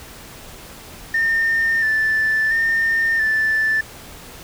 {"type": "tone with vibrato", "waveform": "sine", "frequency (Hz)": 1787, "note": "A6", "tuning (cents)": 26, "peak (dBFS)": -14, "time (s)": [1.14, 3.81], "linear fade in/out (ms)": 5, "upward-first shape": "square", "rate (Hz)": 0.73, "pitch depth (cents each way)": 27, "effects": ["tanh soft clip ceiling -12 dBFS", "pink hiss -39 dBFS RMS until 4.43 s"]}